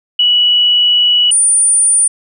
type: tone pair in turn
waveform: sine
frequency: 2939 / 9288 Hz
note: F#7 / D9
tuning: -12 / -20 cents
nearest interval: octave + minor sixth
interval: 1992 cents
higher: second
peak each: -7 dBFS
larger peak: neither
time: 0.19-1.31 / 1.31-2.08 s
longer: first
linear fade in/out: 5 ms
effects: none